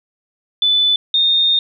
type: tone pair in turn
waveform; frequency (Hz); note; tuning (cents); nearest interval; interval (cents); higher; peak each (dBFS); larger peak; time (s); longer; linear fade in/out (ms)
sine; 3496 / 3665; A7 / A#7; -12 / -30; minor second; 82; second; -11; neither; 0.62-0.96 / 1.14-1.59; second; 2
effects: none